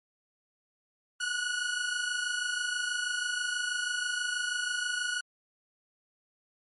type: tone pair together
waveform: sawtooth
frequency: 1449.8 / 1476 Hz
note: F#6 / F#6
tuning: -36 / -5 cents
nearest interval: unison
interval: 31 cents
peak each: -29 / -29 dBFS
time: 1.2-5.21 s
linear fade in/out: 10 ms
effects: MP3 48 kbps